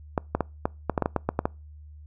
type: clicks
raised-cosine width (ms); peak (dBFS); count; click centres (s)
1; -9; 12; 0.178 / 0.35 / 0.407 / 0.655 / 0.897 / 0.978 / 1.023 / 1.059 / 1.163 / 1.29 / 1.391 / 1.455
effects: noise-tail reverb RT60 0.3 s tail -26 dB re dry + added 75 Hz sine -43 dBFS peak until 2.06 s

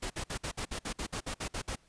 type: noise bursts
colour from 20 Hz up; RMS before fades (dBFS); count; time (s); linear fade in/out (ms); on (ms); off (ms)
pink; -36; 13; 0.02-1.758; 10; 82; 56
effects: pink hiss -66 dBFS RMS until 1.88 s + resampled to 22050 Hz

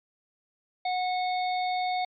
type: harmonic tone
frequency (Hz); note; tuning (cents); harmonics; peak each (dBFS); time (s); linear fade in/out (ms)
732; F#5; -19; 1 / 3 / 5 / 6; -26 / -36 / -40 / -42; 0.85-2.05; 5
effects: MP3 96 kbps

